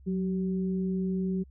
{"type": "tone pair together", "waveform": "sine", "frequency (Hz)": [184.9, 382.8], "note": ["F#3", "G4"], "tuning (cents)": [-1, -41], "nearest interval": "octave + minor second", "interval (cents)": 1260, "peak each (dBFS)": [-27, -35], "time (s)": [0.06, 1.44], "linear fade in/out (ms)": 20, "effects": ["added 66 Hz sine -50 dBFS peak until 1.5 s"]}